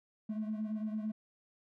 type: beating tone pair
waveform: triangle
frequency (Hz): 213.6 / 222.5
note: G#3 / A3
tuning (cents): +49 / +20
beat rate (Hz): 8.9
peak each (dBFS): -32 / -38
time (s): 0.29-1.12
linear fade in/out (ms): 10
effects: tanh soft clip ceiling -30 dBFS